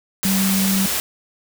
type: tone in noise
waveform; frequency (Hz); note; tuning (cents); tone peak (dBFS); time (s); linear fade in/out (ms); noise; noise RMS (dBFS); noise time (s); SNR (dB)
sine; 192.9; G3; -28; -17; 0.25-0.86; 0; white; -22; 0.23-1; +2
effects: none